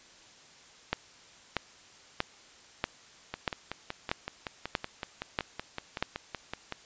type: two click trains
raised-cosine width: 0.3 ms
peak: -11 / -18 dBFS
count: 9 / 19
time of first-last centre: 0.93-6.026 / 3.34-6.723 s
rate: 1.57 / 5.32 Hz
effects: white hiss -55 dBFS RMS until 6.85 s + resampled to 16000 Hz